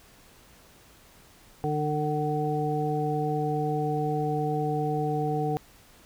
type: harmonic tone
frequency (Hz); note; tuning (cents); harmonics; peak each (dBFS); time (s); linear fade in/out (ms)
150.4; D3; +42; 1 / 2 / 3 / 5; -29 / -33 / -30 / -30; 1.64-5.57; 0
effects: pink hiss -55 dBFS RMS until 6.05 s